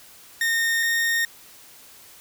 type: tone pair in turn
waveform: 40% pulse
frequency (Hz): 1837 / 1843.7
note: A#6 / A#6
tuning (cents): -26 / -20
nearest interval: unison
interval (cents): 6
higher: second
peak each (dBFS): -19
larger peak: neither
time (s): 0.41-0.83 / 0.83-1.25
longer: neither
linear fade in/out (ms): 2
effects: white hiss -48 dBFS RMS until 2.2 s